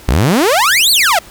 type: exponential two-way sweep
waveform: sawtooth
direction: up then down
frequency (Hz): 51.9 to 4631 to 619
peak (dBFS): -5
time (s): 0.08-1.19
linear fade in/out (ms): 5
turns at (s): 0.91
effects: pink hiss -38 dBFS RMS until 1.3 s